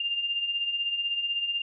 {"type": "beating tone pair", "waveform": "sine", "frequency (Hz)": [2786, 2802], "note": ["F7", "F7"], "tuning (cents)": [-5, 5], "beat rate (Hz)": 16, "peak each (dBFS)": [-35, -27], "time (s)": [0, 1.62], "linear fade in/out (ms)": 5, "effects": []}